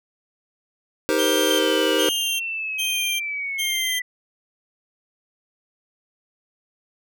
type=chord; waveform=square; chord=C minor seventh; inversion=first; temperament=just; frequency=314 / 392.4 / 470.9 / 523.3 Hz; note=Eb4 / G4 / Bb4 / C5; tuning=+16 / +2 / +18 / 0 cents; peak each=-25 dBFS; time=1.09-2.09 s; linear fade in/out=0 ms
type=tone bursts; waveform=sawtooth; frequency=3159 Hz; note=G7; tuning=13 cents sharp; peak=-20 dBFS; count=4; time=1.18-4 s; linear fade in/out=20 ms; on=420 ms; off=380 ms
type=linear sweep; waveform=sine; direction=down; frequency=3136 to 1977 Hz; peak=-25 dBFS; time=1.49-4.02 s; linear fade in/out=5 ms
effects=none